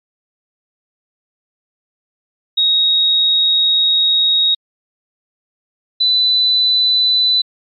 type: tone pair in turn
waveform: sine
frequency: 3771 / 3995 Hz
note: A#7 / B7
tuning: +19 / +19 cents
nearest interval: minor second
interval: 100 cents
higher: second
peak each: -10 dBFS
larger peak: neither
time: 2.57-4.55 / 6-7.42 s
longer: first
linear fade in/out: 10 ms
effects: MP3 96 kbps